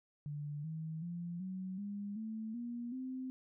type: tone with pitch steps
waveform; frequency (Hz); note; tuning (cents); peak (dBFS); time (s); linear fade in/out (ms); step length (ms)
sine; 146.83 / 159.2 / 172.61 / 187.14 / 202.9 / 220 / 238.5 / 258.6; D3 / D#3 / F3 / F#3 / G#3 / A3 / A#3 / C4; 0 / +40 / -20 / +20 / -40 / 0 / +40 / -20; -39; 0.26-3.3; 0; 380
effects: none